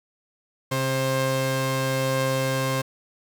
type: tone pair together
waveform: sawtooth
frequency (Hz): 132.75 / 530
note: C3 / C5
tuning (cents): +25 / +22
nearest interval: 2 octaves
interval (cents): 2397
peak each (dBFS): -21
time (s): 0.71-2.82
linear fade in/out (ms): 10
effects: none